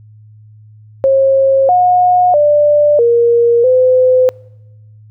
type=tone with pitch steps; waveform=sine; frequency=539 / 723 / 590 / 470.7 / 510 Hz; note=C#5 / F#5 / D5 / A#4 / C5; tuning=-49 / -40 / +8 / +17 / -44 cents; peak=-6 dBFS; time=1.04-4.29 s; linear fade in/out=0 ms; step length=650 ms; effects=noise-tail reverb RT60 1.0 s tail -26 dB re dry + added 107 Hz sine -37 dBFS peak until 5.1 s